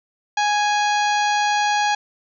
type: harmonic tone with a mistuned harmonic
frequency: 830.6 Hz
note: G#5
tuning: in tune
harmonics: 1 / 2 / 3 / 4 / 5 / 6 / 7 / 8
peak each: -18 / -24 / -28 / -30 / -32 / -34 / -35 / -36 dBFS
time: 0.37-1.95 s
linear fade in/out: 5 ms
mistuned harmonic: 6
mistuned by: -78 cents
effects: none